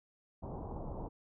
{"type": "low-pass noise", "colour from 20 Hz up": "pink", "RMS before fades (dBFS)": -42, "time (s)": [0.42, 1.09], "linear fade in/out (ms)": 20, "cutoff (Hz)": 1000, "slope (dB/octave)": 48, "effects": []}